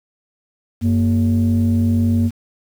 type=tone pair together; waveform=sine; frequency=94.67 / 233.1 Hz; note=F#2 / A#3; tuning=+40 / 0 cents; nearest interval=octave + major third; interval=1560 cents; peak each=-14 dBFS; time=0.81-2.31 s; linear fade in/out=50 ms; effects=tanh soft clip ceiling -9 dBFS + 7-bit